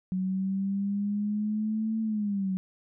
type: linear two-way sweep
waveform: sine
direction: up then down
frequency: 185 to 222.6 to 185 Hz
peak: -26 dBFS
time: 0.12-2.57 s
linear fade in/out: 0 ms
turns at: 2.01 s
effects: none